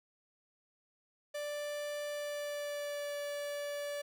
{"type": "tone with pitch glide", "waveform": "45% pulse", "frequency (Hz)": [587.3, 578.5], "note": ["D5", "D5"], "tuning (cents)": [0, -26], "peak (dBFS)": -37, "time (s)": [1.34, 4.02], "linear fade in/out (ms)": 10, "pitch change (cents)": -26, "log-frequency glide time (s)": [2.08, 3.18], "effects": []}